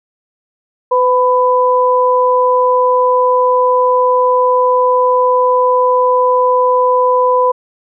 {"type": "tone pair together", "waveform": "sine", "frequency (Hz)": [504, 997.6], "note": ["B4", "B5"], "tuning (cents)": [35, 17], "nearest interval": "octave", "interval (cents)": 1182, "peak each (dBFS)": -11, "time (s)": [0.91, 7.52], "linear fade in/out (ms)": 10, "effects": []}